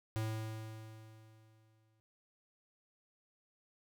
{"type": "tone with exponential decay", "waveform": "square", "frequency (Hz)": 110, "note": "A2", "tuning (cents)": 0, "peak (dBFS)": -34, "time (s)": [0.16, 2], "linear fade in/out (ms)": 0, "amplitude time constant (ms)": 400, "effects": []}